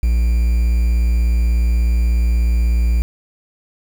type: tone with quantisation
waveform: triangle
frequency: 58.27 Hz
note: A#1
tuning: in tune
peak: -10 dBFS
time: 0.03-3.02 s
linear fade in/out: 0 ms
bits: 6
effects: none